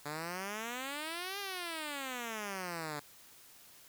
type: exponential two-way sweep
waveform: 5% pulse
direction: up then down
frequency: 143.9 to 407.6 to 143.9 Hz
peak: -27 dBFS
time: 0.05-3 s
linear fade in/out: 10 ms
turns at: 1.39 s
effects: white hiss -58 dBFS RMS until 3.88 s